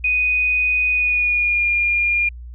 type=tone with pitch glide; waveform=sine; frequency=2489 to 2413 Hz; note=D#7 to D7; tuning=0 to +46 cents; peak=-15 dBFS; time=0.04-2.29 s; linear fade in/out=5 ms; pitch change=-54 cents; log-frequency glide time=0.9-1.66 s; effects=added 60 Hz sine -32 dBFS peak until 2.54 s